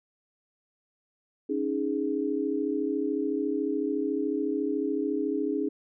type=chord; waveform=sine; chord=C# suspended second; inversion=none; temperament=equal; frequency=277.2 / 311.1 / 415.3 Hz; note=C#4 / D#4 / G#4; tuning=0 / 0 / 0 cents; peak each=-30 dBFS; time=1.49-5.69 s; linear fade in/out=10 ms; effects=none